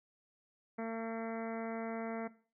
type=harmonic tone; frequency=226.4 Hz; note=A3; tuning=50 cents sharp; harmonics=1 / 2 / 3 / 4 / 5 / 6 / 7 / 8 / 9 / 10; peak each=-39 / -42 / -44 / -49 / -53 / -51 / -56 / -57 / -52 / -59 dBFS; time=0.78-2.28 s; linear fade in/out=10 ms; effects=noise-tail reverb RT60 0.4 s tail -17 dB re dry